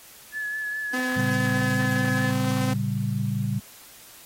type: tone with vibrato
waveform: sine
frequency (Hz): 1714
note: A6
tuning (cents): -46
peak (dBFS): -27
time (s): 0.32-2.33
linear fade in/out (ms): 50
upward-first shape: sine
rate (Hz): 4.8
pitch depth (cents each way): 22
type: tone with pitch glide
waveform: sawtooth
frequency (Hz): 254.8 to 257.5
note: C4 to C4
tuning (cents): -46 to -28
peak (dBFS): -22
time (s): 0.93-2.74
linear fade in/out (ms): 10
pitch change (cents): +18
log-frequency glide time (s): 1.6-2.47
type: chord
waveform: sine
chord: G diminished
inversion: first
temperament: equal with one note detuned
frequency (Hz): 113.68 / 138.59 / 196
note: Bb2 / Db3 / G3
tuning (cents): -43 / 0 / 0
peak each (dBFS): -27 / -28 / -28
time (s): 1.16-3.6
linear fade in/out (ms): 10
effects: white hiss -48 dBFS RMS until 4.25 s + AAC 48 kbps